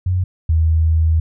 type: tone pair in turn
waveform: sine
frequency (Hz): 91.2 / 80.27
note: F#2 / E2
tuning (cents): -24 / -45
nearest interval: major second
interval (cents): 221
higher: first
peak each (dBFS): -14 / -11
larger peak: second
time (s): 0.06-0.24 / 0.49-1.2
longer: second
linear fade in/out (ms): 5
effects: none